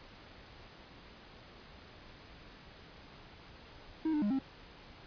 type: tone with pitch steps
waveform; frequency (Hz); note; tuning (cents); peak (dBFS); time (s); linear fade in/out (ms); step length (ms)
triangle; 317.2 / 299.6 / 205.8 / 267.9; D#4 / D4 / G#3 / C4; +33 / +35 / -16 / +41; -27; 4.05-4.39; 5; 85
effects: pink hiss -54 dBFS RMS until 5.06 s + resampled to 11025 Hz